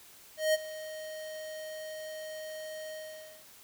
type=tone with ADSR envelope; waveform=square; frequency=624 Hz; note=D#5; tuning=5 cents sharp; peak=-23 dBFS; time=0.37-3.46 s; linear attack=170 ms; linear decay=26 ms; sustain=-17 dB; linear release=530 ms; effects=white hiss -55 dBFS RMS until 3.63 s